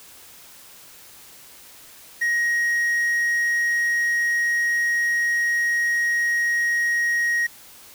triangle tone with quantisation, 1884 Hz, A#6, 18 cents sharp, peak -17 dBFS, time 2.21-7.47 s, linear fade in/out 10 ms, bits 7, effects white hiss -46 dBFS RMS until 7.94 s

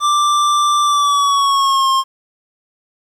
square tone with pitch glide, 1178 to 1067.8 Hz, D6 to C6, +5 to +35 cents, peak -12 dBFS, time 0-2.04 s, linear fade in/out 50 ms, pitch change -170 cents, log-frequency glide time 0.83-1.9 s, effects low-pass 8000 Hz 12 dB/octave + 8-bit

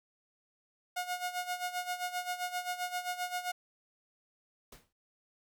sawtooth tone with tremolo, 720 Hz, F#5, 47 cents flat, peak -28 dBFS, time 0.96-3.52 s, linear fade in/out 10 ms, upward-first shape sine, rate 7.6 Hz, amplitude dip 75%
pink noise with exponential decay, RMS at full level -48 dBFS, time 4.72-4.93 s, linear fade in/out 5 ms, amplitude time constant 44 ms
effects none

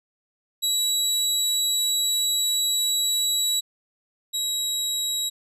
25% pulse tone pair in turn, 3901 / 3858 Hz, B7 / B7, -22 / -41 cents, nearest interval unison, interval 19 cents, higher first, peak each -17 / -20 dBFS, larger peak first, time 0.62-3.61 / 4.33-5.3 s, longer first, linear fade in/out 20 ms, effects resampled to 32000 Hz

